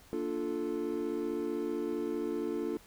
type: chord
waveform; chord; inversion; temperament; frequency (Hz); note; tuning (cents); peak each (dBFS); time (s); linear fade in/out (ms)
triangle; Bb major seventh; none; equal; 233.1 / 293.7 / 349.2 / 440; Bb3 / D4 / F4 / A4; 0 / 0 / 0 / 0; -39 / -35 / -34 / -35; 0.13-2.77; 0
effects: pink hiss -58 dBFS RMS until 2.86 s